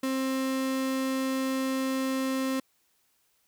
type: tone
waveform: 35% pulse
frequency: 264.3 Hz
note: C4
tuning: 18 cents sharp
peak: -25 dBFS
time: 0.03-2.6 s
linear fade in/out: 5 ms
effects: white hiss -70 dBFS RMS until 3.47 s